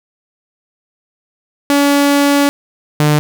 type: tone pair in turn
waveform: sawtooth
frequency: 284.3 / 149.65 Hz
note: C#4 / D3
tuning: +44 / +33 cents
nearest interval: major seventh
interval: 1111 cents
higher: first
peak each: -5 dBFS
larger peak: neither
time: 1.7-2.49 / 3-3.19 s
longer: first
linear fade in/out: 0 ms
effects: none